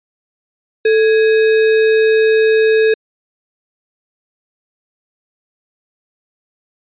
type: tone with sample-and-hold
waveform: sine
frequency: 440 Hz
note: A4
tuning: in tune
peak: -8 dBFS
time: 0.85-2.94 s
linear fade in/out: 5 ms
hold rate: 2100 Hz
effects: resampled to 8000 Hz